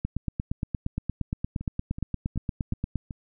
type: two click trains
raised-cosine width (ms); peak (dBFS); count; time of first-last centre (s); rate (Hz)
5; -23 / -15; 5 / 26; 1.61-3.108 / 0.05-2.957; 2.67 / 8.6
effects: none